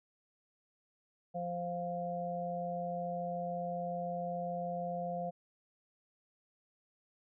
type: harmonic tone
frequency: 174.61 Hz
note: F3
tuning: in tune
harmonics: 1 / 3 / 4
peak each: -41 / -40 / -38 dBFS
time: 1.34-5.31 s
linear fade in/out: 20 ms
effects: none